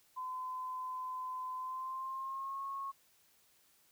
sine tone with pitch glide, 1021 to 1094.3 Hz, C6 to C#6, -43 to -23 cents, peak -38 dBFS, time 0.16-2.92 s, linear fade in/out 20 ms, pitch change +120 cents, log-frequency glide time 1.56-2.64 s, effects white hiss -69 dBFS RMS until 3.91 s

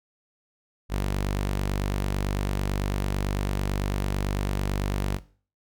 sawtooth tone, 49 Hz, G1, in tune, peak -20 dBFS, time 0.89-5.2 s, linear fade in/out 50 ms, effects noise-tail reverb RT60 0.4 s tail -17 dB re dry

